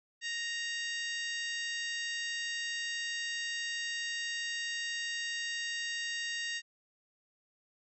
harmonic tone with a mistuned harmonic, 932.3 Hz, A#5, in tune, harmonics 2 / 3 / 4 / 5 / 6 / 7 / 8, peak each -37 / -41 / -43 / -45 / -47 / -48 / -49 dBFS, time 0.21-6.62 s, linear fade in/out 50 ms, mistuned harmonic 8, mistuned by +53 cents, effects none

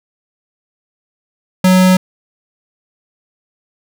square tone, 185 Hz, F#3, in tune, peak -7 dBFS, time 1.64-1.97 s, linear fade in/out 5 ms, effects none

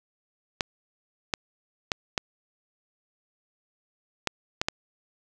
clicks, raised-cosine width 0.2 ms, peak -7 dBFS, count 7, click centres 0.608 / 1.338 / 1.918 / 2.178 / 4.273 / 4.615 / 4.685 s, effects none

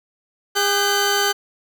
15% pulse tone pair together, 404.6 / 1527.6 Hz, G#4 / G6, -45 / -45 cents, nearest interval octave + major seventh, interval 2300 cents, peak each -13 dBFS, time 0.55-1.33 s, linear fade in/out 20 ms, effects none

